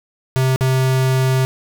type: tone with dropouts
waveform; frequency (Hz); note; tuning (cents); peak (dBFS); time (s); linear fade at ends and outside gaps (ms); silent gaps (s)
square; 130.81; C3; 0; -14; 0.36-1.45; 0; 0.56-0.609
effects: none